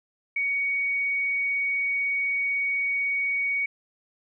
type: tone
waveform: sine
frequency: 2241 Hz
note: C#7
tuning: 18 cents sharp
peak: -23 dBFS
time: 0.36-3.66 s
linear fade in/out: 5 ms
effects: none